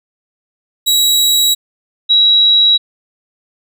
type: tone pair in turn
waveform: sawtooth / sine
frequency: 3875 / 3875 Hz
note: B7 / B7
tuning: -34 / -34 cents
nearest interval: unison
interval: 0 cents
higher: neither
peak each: -6 dBFS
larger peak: neither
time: 0.86-1.55 / 2.09-2.78 s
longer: neither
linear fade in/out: 20 ms
effects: none